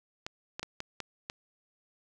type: clicks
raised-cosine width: 0.2 ms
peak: -19 dBFS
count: 6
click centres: 0.265 / 0.595 / 0.63 / 0.804 / 1.003 / 1.299 s
effects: none